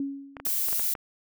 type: tone with exponential decay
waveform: sine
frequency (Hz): 277.2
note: C#4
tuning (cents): 0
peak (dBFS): -25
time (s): 0-0.6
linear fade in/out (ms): 2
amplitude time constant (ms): 130
type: clicks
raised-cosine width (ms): 0.5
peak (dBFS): -23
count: 7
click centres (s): 0.368 / 0.4 / 0.466 / 0.686 / 0.729 / 0.796 / 0.952
type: noise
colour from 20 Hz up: violet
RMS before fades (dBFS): -27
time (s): 0.45-0.94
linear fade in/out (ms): 5
effects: none